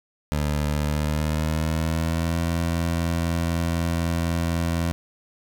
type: tone with pitch glide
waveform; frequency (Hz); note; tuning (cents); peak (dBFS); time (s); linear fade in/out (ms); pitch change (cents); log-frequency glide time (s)
20% pulse; 74.4 to 83.99; D2 to E2; +23 to +33; -17; 0.32-4.92; 0; +210; 0.81-2.41
effects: none